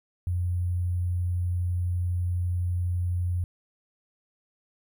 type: tone with sample-and-hold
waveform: sine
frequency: 88.8 Hz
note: F2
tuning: 29 cents sharp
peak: -24 dBFS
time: 0.27-3.44 s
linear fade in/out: 0 ms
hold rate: 11025 Hz
effects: none